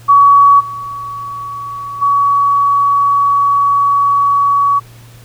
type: tone with level steps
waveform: sine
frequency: 1130 Hz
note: C#6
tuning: 33 cents sharp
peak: -3 / -21 / -8 dBFS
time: 0.08-4.8 s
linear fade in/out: 20 ms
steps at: 0.59 / 2.01 s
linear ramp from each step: 20 ms
effects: added 117 Hz sine -36 dBFS peak until 5.24 s + pink hiss -43 dBFS RMS until 5.24 s